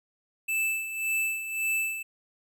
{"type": "tone with tremolo", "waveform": "square", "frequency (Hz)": 2637, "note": "E7", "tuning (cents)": 0, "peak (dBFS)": -25, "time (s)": [0.48, 2.03], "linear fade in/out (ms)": 10, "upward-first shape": "sine", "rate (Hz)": 1.8, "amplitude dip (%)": 65, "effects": []}